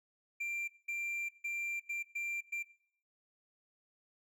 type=tone bursts at uneven times; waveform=triangle; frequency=2368 Hz; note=D7; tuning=14 cents sharp; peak=-33 dBFS; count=6; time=0.4-0.68 / 0.88-1.29 / 1.44-1.8 / 1.89-2.03 / 2.15-2.41 / 2.52-2.63 s; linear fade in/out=10 ms; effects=noise-tail reverb RT60 0.6 s tail -19 dB re dry